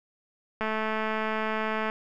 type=click train; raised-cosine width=0.5 ms; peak=-15 dBFS; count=282; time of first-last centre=0.61-1.899 s; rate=218 Hz; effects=none